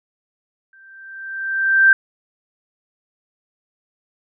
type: tone with exponential growth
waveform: sine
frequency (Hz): 1568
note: G6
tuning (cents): 0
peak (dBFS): -6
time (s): 0.73-1.93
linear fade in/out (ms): 2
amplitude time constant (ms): 260
effects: none